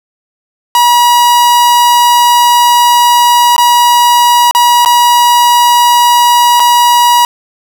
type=tone with dropouts; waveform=45% pulse; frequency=964 Hz; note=B5; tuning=42 cents flat; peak=-4 dBFS; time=0.75-7.25 s; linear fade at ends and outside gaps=1 ms; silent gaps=3.564-3.58 / 4.511-4.549 / 4.849-4.859 / 6.597-6.601 s; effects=none